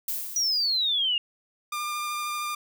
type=noise with exponential decay; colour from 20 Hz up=violet; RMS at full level=-28 dBFS; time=0.08-1.1 s; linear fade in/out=2 ms; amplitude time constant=220 ms
type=exponential sweep; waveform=sine; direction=down; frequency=5890 to 2794 Hz; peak=-22 dBFS; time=0.36-1.18 s; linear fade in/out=2 ms
type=tone with vibrato; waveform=sawtooth; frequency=1200 Hz; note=D6; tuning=37 cents sharp; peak=-25 dBFS; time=1.72-2.55 s; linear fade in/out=5 ms; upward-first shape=sine; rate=13 Hz; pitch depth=11 cents each way
effects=none